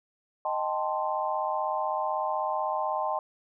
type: chord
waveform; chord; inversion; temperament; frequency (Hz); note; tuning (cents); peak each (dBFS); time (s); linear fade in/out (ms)
sine; A half-diminished seventh; second; equal; 622.3 / 784 / 880 / 1046.5; Eb5 / G5 / A5 / C6; 0 / 0 / 0 / 0; -32; 0.45-3.19; 2
effects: none